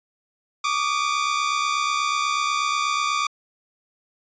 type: tone pair together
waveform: sawtooth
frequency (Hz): 1146.8 / 1215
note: D6 / D#6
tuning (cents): -42 / -42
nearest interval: minor second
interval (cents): 100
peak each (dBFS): -20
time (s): 0.64-3.27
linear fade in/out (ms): 5
effects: resampled to 16000 Hz